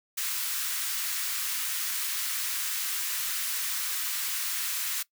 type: high-pass noise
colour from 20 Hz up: white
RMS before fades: -31 dBFS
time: 0.17-5.03 s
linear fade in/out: 10 ms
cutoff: 1200 Hz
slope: 24 dB/octave
effects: noise-tail reverb RT60 0.1 s tail -20 dB re dry